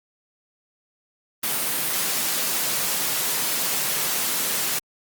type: high-pass noise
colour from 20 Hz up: white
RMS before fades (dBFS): -24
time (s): 1.43-4.79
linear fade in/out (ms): 5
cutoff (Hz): 120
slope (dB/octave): 48
effects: Opus 32 kbps